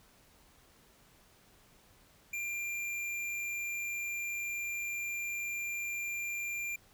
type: tone with hard clipping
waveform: sine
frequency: 2383 Hz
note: D7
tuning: 25 cents sharp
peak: -36 dBFS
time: 2.33-6.76 s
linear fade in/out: 5 ms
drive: 14 dB
effects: pink hiss -63 dBFS RMS until 6.93 s